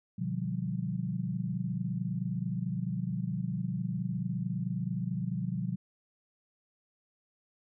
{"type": "chord", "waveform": "sine", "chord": "G dominant seventh", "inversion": "first", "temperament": "just", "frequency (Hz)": [122.5, 147, 176.4, 196], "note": ["B2", "D3", "F3", "G3"], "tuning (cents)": [-14, 2, 18, 0], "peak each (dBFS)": [-36, -38, -34, -38], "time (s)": [0.18, 5.76], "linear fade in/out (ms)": 10, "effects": []}